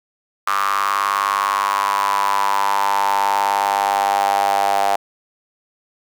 sawtooth tone with high-pass filter sweep, 99.6 Hz, G2, 28 cents sharp, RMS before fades -18 dBFS, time 0.47-4.96 s, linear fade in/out 5 ms, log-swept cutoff 1200 to 740 Hz, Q 8, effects none

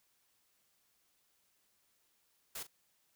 white noise with echo, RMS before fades -43 dBFS, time 2.55-2.63 s, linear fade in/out 5 ms, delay 40 ms, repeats 1, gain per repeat -13 dB, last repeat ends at 2.67 s, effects white hiss -75 dBFS RMS until 3.15 s

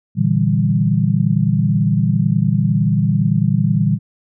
sine chord, E half-diminished seventh, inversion second, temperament equal, 116.54 / 146.83 / 164.81 / 196 Hz, Bb2 / D3 / E3 / G3, 0 / 0 / 0 / 0 cents, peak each -18 dBFS, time 0.15-3.99 s, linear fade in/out 50 ms, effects none

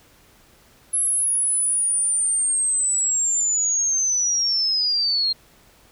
sine linear sweep, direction down, 11000 to 4186 Hz, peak -18 dBFS, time 0.93-5.33 s, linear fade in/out 10 ms, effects pink hiss -54 dBFS RMS until 5.91 s

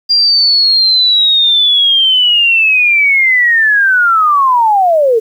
sine linear sweep, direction down, 4800 to 429 Hz, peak -6 dBFS, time 0.09-5.2 s, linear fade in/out 20 ms, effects 7-bit

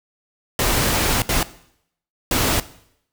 pink noise bursts at uneven times, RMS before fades -19 dBFS, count 3, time 0.59-1.22 / 1.29-1.43 / 2.31-2.6 s, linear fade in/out 2 ms, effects noise-tail reverb RT60 0.7 s tail -17 dB re dry

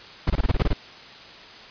brown noise bursts, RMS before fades -19 dBFS, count 9, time 0.27-0.733 s, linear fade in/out 5 ms, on 31 ms, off 23 ms, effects white hiss -43 dBFS RMS until 1.7 s + resampled to 11025 Hz

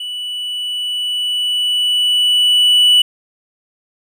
triangle tone with level ramp, 2960 Hz, F#7, in tune, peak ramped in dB -21 to -5 dBFS, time 0-3.02 s, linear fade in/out 5 ms, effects none

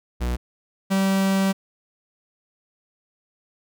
45% pulse tone pair in turn, 60.9 / 193.35 Hz, B1 / G3, -24 / -24 cents, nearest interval octave + minor sixth, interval 2000 cents, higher second, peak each -22 / -18 dBFS, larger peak second, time 0.2-0.37 / 0.9-1.53 s, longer second, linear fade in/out 20 ms, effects none

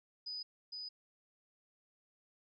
sine tone with echo, 4978 Hz, D#8, in tune, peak -40 dBFS, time 0.26-0.43 s, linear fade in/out 10 ms, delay 460 ms, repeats 1, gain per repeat -2 dB, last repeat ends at 0.89 s, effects none

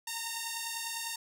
5% pulse beating tone pair, 913 / 923 Hz, A#5 / A#5, -36 / -17 cents, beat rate 10 Hz, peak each -26 dBFS, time 0.07-1.16 s, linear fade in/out 5 ms, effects none

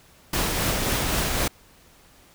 pink noise with tremolo, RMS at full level -23 dBFS, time 0.33-1.48 s, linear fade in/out 5 ms, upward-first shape triangle, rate 3.8 Hz, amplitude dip 30%, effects pink hiss -54 dBFS RMS until 2.34 s

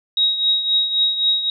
sine tone with tremolo, 3795 Hz, A#7, 30 cents sharp, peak -12 dBFS, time 0.17-1.5 s, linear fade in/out 2 ms, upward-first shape triangle, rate 3.8 Hz, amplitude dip 70%, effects none

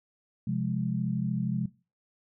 sine chord, F minor, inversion second, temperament equal, 130.81 / 174.61 / 207.7 Hz, C3 / F3 / Ab3, 0 / 0 / 0 cents, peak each -31 dBFS, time 0.47-1.66 s, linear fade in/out 5 ms, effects noise-tail reverb RT60 0.3 s tail -18 dB re dry

